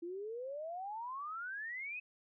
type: exponential sweep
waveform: sine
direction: up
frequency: 332.8 to 2576 Hz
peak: -40 dBFS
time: 0.02-2 s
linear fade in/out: 10 ms
effects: none